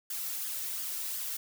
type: noise with flanger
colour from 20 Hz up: blue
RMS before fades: -36 dBFS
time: 0.1-1.37 s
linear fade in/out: 5 ms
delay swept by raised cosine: 0.6 to 2.3 ms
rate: 2.8 Hz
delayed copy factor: +0.5
effects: none